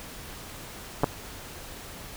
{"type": "clicks", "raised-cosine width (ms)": 1, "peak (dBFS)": -8, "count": 2, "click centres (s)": [1.035, 1.042], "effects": ["pink hiss -42 dBFS RMS until 2.16 s"]}